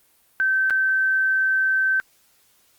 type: tone with dropouts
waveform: sine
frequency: 1546 Hz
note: G6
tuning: 24 cents flat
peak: -17 dBFS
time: 0.4-2 s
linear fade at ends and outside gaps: 0 ms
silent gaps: 0.699-0.706 s
effects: white hiss -60 dBFS RMS until 2.78 s + Opus 32 kbps